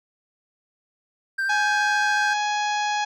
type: tone with vibrato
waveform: triangle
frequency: 1568 Hz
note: G6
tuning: in tune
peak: -20 dBFS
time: 1.38-2.34 s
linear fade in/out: 10 ms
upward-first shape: sine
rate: 14 Hz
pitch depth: 15 cents each way
type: harmonic tone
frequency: 835 Hz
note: G#5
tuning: 9 cents sharp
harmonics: 1 / 2 / 3 / 4 / 5 / 6 / 7 / 8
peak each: -23 / -29 / -33 / -35 / -37 / -39 / -40 / -41 dBFS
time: 1.49-3.05 s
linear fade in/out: 10 ms
effects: none